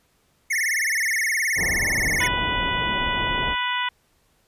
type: tone with vibrato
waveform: square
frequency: 1975.5 Hz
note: B6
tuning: in tune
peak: -21 dBFS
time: 0.5-2.28 s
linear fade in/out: 10 ms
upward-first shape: sine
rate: 19 Hz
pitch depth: 200 cents each way
type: low-pass noise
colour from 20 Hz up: pink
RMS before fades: -30 dBFS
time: 1.55-3.56 s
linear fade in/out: 50 ms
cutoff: 900 Hz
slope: 24 dB/octave
type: harmonic tone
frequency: 493.9 Hz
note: B4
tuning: in tune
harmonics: 2 / 3 / 4 / 5 / 6 / 7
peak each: -26 / -30 / -28 / -33 / -30 / -33 dBFS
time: 2.2-3.89 s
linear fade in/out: 5 ms
effects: pink hiss -64 dBFS RMS until 4.47 s + resampled to 32000 Hz